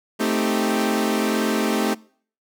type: chord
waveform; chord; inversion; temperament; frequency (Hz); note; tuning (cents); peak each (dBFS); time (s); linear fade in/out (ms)
sawtooth; A half-diminished seventh; none; equal; 220 / 261.6 / 311.1 / 392; A3 / C4 / Eb4 / G4; 0 / 0 / 0 / 0; -19 / -22 / -23 / -22; 0.19-1.95; 20
effects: noise-tail reverb RT60 0.5 s tail -23 dB re dry